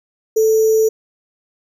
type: tone with sample-and-hold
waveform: sine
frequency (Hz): 440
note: A4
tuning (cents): 0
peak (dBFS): -10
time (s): 0.36-0.89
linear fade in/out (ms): 10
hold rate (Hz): 6300
effects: none